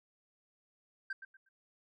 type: tone with echo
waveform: sine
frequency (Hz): 1568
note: G6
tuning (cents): 0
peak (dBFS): -33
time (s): 1.1-1.13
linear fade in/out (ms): 5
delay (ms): 120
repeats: 3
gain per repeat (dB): -12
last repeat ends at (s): 1.49
effects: tanh soft clip ceiling -35 dBFS